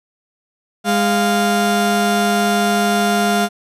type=tone pair together; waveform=30% pulse; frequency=205.3 / 698.5 Hz; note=G#3 / F5; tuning=-20 / 0 cents; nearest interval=octave + major sixth; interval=2120 cents; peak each=-14 dBFS; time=0.84-3.49 s; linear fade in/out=50 ms; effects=resampled to 32000 Hz